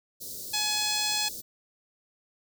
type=band-stop noise; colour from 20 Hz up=white; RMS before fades=-39 dBFS; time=0.2-1.42 s; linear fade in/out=20 ms; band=580 to 4000 Hz; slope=48 dB/octave
type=harmonic tone; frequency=845 Hz; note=G#5; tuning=30 cents sharp; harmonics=1 / 2 / 3 / 4 / 5 / 6 / 7 / 8 / 9 / 10; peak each=-36 / -39 / -35 / -33 / -31 / -34 / -38 / -40 / -36 / -39 dBFS; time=0.53-1.29 s; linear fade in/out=10 ms
effects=none